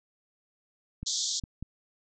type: clicks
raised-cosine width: 5 ms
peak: -24 dBFS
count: 3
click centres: 1.03 / 1.438 / 1.626 s
type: band-pass noise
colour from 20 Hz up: white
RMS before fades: -31 dBFS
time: 1.06-1.4 s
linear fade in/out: 10 ms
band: 3400 to 7300 Hz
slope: 96 dB/octave
effects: none